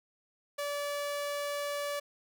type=tone; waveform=sawtooth; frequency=577 Hz; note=D5; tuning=31 cents flat; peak=-29 dBFS; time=0.58-2 s; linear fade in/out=10 ms; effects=none